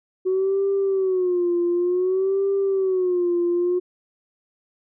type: tone with vibrato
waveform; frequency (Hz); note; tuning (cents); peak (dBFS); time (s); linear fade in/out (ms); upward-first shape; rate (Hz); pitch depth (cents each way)
sine; 370; F#4; 0; -17; 0.25-3.8; 20; sine; 0.55; 110
effects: tanh soft clip ceiling -14 dBFS